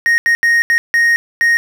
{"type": "tone bursts at uneven times", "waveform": "triangle", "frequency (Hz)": 1864.7, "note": "A#6", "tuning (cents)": 0, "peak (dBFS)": -7, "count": 6, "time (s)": [[0.06, 0.18], [0.26, 0.35], [0.43, 0.62], [0.7, 0.78], [0.94, 1.16], [1.41, 1.57]], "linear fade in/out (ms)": 0, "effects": ["7-bit"]}